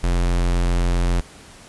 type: tone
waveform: square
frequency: 43.74 Hz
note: F1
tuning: 3 cents sharp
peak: -17 dBFS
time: 0.03-1.21 s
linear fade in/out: 10 ms
effects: pink hiss -44 dBFS RMS until 1.68 s + resampled to 24000 Hz